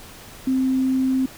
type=tone; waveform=sine; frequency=261.6 Hz; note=C4; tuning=in tune; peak=-17 dBFS; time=0.47-1.26 s; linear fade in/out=5 ms; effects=pink hiss -42 dBFS RMS until 1.37 s